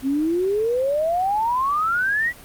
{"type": "exponential sweep", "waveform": "sine", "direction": "up", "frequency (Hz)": [259.2, 1975.5], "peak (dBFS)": -18, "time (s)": [0.02, 2.33], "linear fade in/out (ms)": 50, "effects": ["pink hiss -43 dBFS RMS until 2.44 s", "Opus 48 kbps"]}